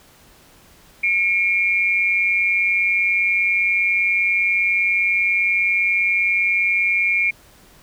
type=tone pair together; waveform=sine; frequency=2185 / 2375 Hz; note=C#7 / D7; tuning=-26 / +19 cents; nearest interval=minor second; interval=145 cents; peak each=-20 / -17 dBFS; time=1.03-7.31 s; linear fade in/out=10 ms; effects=pink hiss -50 dBFS RMS until 7.82 s